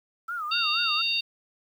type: tone with vibrato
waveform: sine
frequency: 1314 Hz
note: E6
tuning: 6 cents flat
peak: -29 dBFS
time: 0.28-1.02 s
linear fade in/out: 10 ms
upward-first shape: sine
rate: 4.2 Hz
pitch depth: 160 cents each way
type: harmonic tone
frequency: 920 Hz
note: A#5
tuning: 23 cents flat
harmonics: 3 / 4 / 5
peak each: -27 / -28 / -29 dBFS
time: 0.51-1.21 s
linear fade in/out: 10 ms
effects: 9-bit